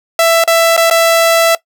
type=tone with dropouts; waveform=sawtooth; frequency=664 Hz; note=E5; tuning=12 cents sharp; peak=-3 dBFS; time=0.19-1.55 s; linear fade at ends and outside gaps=2 ms; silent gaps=0.439-0.476 / 0.766-0.776 / 0.9-0.91 s; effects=noise-tail reverb RT60 0.1 s tail -19 dB re dry